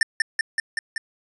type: tone with echo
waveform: square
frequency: 1792 Hz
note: A6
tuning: 31 cents sharp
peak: -15 dBFS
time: 0.01-0.03 s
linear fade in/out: 2 ms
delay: 190 ms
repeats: 5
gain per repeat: -2 dB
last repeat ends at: 0.98 s
effects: resampled to 24000 Hz